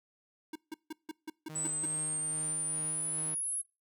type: tone bursts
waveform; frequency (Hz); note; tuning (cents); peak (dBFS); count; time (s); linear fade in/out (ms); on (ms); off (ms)
square; 314.1; D#4; +16; -38; 8; 0.53-1.858; 5; 26; 160
type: tone with tremolo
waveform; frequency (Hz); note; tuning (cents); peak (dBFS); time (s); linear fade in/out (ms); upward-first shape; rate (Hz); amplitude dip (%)
sawtooth; 155.56; D#3; 0; -38; 1.49-3.35; 10; sine; 2.4; 35
type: exponential sweep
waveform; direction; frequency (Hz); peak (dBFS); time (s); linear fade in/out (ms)
sine; up; 7902 to 10810; -32; 1.55-3.62; 10
effects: noise-tail reverb RT60 0.3 s tail -25 dB re dry